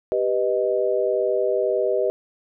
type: chord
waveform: sine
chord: G augmented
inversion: none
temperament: equal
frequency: 392 / 493.9 / 622.3 Hz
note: G4 / B4 / D#5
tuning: 0 / 0 / 0 cents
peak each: -23 dBFS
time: 0.12-2.1 s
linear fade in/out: 0 ms
effects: none